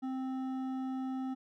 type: tone with hard clipping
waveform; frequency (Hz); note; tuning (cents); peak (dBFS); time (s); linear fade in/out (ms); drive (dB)
sine; 261.6; C4; 0; -36; 0.02-1.35; 20; 9
effects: none